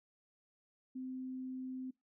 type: tone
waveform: sine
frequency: 258.3 Hz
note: C4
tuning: 22 cents flat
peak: -40 dBFS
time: 0.95-1.91 s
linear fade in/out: 10 ms
effects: noise-tail reverb RT60 0.2 s tail -23 dB re dry